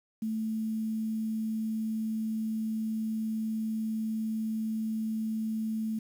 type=tone with quantisation; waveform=sine; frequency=220.1 Hz; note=A3; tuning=1 cent sharp; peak=-29 dBFS; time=0.22-5.99 s; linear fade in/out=5 ms; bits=9; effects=none